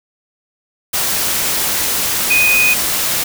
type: tone in noise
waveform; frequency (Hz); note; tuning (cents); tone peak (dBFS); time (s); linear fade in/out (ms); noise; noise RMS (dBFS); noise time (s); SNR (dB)
sine; 2489; D#7; 0; -10; 2.3-2.74; 10; white; -17; 0.93-3.24; +4
effects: none